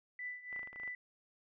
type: tone with tremolo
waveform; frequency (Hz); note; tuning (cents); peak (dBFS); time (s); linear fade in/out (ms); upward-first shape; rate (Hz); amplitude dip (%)
sine; 1986; B6; +9; -38; 0.19-0.95; 2; triangle; 3.3; 85
type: clicks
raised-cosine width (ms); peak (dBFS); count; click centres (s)
0.5; -38; 10; 0.528 / 0.562 / 0.593 / 0.631 / 0.674 / 0.73 / 0.76 / 0.799 / 0.834 / 0.877
effects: none